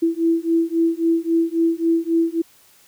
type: beating tone pair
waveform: sine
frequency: 329.6 / 333.3 Hz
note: E4 / E4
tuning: 0 / +19 cents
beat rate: 3.7 Hz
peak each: -19 dBFS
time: 0.02-2.42 s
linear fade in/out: 10 ms
effects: white hiss -53 dBFS RMS until 2.87 s